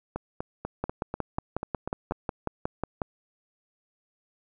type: two click trains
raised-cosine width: 1 ms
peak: -17 / -14 dBFS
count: 9 / 13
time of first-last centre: 0.16-2.121 / 0.84-3.018 s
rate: 4.08 / 5.51 Hz
effects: none